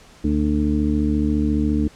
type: harmonic tone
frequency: 74.4 Hz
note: D2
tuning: 23 cents sharp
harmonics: 1 / 2 / 3 / 4 / 6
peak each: -22 / -29 / -21 / -21 / -33 dBFS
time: 0.24-1.88 s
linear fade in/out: 5 ms
effects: pink hiss -48 dBFS RMS until 1.95 s + low-pass 8000 Hz 12 dB/octave